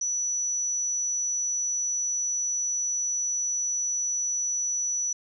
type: tone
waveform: sine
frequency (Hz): 5920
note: F#8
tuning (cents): 0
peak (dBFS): -25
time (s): 0.01-5.13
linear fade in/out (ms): 5
effects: none